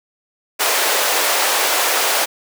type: high-pass noise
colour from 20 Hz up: pink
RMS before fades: -17 dBFS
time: 0.59-2.26 s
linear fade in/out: 20 ms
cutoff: 480 Hz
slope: 24 dB/octave
effects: none